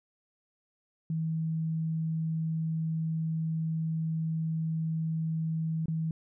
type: tone with dropouts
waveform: sine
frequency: 160.8 Hz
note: E3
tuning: 43 cents flat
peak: -28 dBFS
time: 1.1-6.11 s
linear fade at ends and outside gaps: 2 ms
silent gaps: 5.858-5.882 s
effects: none